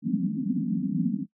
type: band-pass noise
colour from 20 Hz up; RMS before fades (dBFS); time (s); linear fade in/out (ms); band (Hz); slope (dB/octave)
pink; -27; 0.02-1.26; 50; 160 to 280; 96
effects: noise-tail reverb RT60 0.1 s tail -17 dB re dry